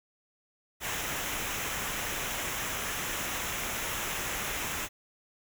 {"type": "noise with comb filter", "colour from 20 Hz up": "pink", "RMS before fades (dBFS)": -34, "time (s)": [0.8, 4.89], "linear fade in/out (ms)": 50, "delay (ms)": 0.22, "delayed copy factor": -0.6, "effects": []}